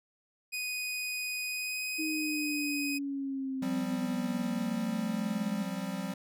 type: tone with pitch glide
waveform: sawtooth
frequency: 2489 to 2508 Hz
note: D#7 to D#7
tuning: 0 to +13 cents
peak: -30 dBFS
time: 0.52-2.99 s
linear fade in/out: 20 ms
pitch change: +13 cents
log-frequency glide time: 1.44-1.8 s
type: exponential sweep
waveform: sine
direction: down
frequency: 315.2 to 209.2 Hz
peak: -32 dBFS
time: 1.98-5.64 s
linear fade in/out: 20 ms
type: chord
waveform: square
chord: F suspended second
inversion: none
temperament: equal with one note detuned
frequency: 177.05 / 196 / 261.6 Hz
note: F3 / G3 / C4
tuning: +24 / 0 / 0 cents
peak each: -39 / -37 / -42 dBFS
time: 3.62-6.14 s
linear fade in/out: 5 ms
effects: none